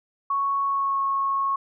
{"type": "tone with pitch glide", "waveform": "sine", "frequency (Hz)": [1108.7, 1096.6], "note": ["C#6", "C#6"], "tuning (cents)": [0, -19], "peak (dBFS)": -21, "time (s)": [0.3, 1.56], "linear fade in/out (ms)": 5, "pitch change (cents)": -19, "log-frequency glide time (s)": [0.64, 0.99], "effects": []}